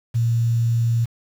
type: tone with quantisation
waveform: sine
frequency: 116.54 Hz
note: A#2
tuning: in tune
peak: -16 dBFS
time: 0.14-1.06 s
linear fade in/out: 20 ms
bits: 7
effects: none